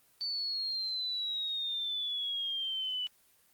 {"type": "exponential sweep", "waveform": "sine", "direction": "down", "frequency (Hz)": [4543, 2960], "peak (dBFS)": -32, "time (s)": [0.21, 3.07], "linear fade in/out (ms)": 0, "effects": ["white hiss -66 dBFS RMS until 3.53 s", "Opus 24 kbps"]}